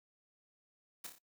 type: noise with echo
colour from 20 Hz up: white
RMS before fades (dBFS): -44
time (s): 1.04-1.07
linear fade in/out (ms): 5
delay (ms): 29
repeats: 4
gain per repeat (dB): -5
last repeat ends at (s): 1.186
effects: noise-tail reverb RT60 0.1 s tail -22 dB re dry